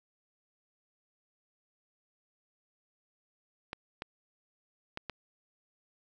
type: clicks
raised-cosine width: 0.3 ms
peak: -21 dBFS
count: 4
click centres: 3.731 / 4.021 / 4.974 / 5.097 s
effects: none